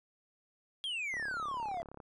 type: exponential sweep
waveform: triangle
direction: down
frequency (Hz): 3322 to 659.3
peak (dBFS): -33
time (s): 0.84-1.82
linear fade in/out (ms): 0
type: click train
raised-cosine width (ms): 1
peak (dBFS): -34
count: 31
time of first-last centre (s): 1.14-2.002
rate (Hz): 34.8
effects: resampled to 24000 Hz